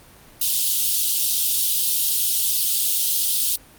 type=high-pass noise; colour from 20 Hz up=white; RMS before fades=-20 dBFS; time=0.41-3.56 s; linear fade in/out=5 ms; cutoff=3000 Hz; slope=48 dB/octave; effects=pink hiss -48 dBFS RMS until 3.78 s + Opus 32 kbps